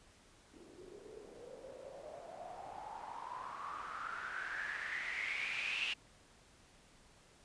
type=noise with low-pass filter sweep; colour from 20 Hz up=blue; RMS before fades=-44 dBFS; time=0.53-5.94 s; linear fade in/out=10 ms; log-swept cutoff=330 to 2800 Hz; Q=8.5; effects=pink hiss -64 dBFS RMS until 7.44 s + resampled to 22050 Hz